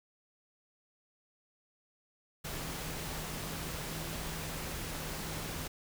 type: tone in noise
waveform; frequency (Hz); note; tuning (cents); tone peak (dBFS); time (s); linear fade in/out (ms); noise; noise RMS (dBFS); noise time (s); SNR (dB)
sine; 158.2; D#3; +29; -46; 2.44-5.68; 10; pink; -40; 2.44-5.68; -9
effects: none